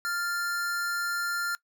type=tone pair together; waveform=square; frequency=1396.9 / 1760 Hz; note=F6 / A6; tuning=0 / 0 cents; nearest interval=major third; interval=400 cents; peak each=-29 / -39 dBFS; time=0.05-1.55 s; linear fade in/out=0 ms; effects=noise-tail reverb RT60 0.1 s tail -21 dB re dry

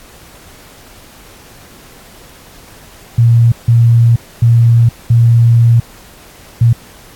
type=tone bursts at uneven times; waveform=sine; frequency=117 Hz; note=A#2; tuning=7 cents sharp; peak=-4 dBFS; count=5; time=3.18-3.52 / 3.68-4.16 / 4.42-4.89 / 5.1-5.8 / 6.61-6.73 s; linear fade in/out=5 ms; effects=pink hiss -39 dBFS RMS until 7.15 s + AAC 64 kbps

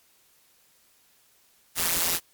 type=noise with amplitude modulation; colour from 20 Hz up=white; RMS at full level=-21 dBFS; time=1.75-2.2 s; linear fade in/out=50 ms; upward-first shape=sine; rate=171 Hz; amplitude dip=100%; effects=white hiss -62 dBFS RMS until 2.33 s + MP3 96 kbps

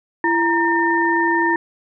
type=tone cluster; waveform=sine; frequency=336.7 / 935 / 1808 Hz; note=E4 / A#5 / A6; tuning=+37 / +5 / +47 cents; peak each=-19 dBFS; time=0.24-1.56 s; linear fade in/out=2 ms; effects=none

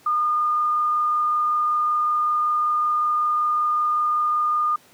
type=tone with frequency modulation; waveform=sine; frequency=1217 Hz; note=D#6; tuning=39 cents flat; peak=-18 dBFS; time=0.06-4.76 s; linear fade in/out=5 ms; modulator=25.3 Hz; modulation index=0.32; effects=pink hiss -53 dBFS RMS until 4.93 s + high-pass 150 Hz 12 dB/octave

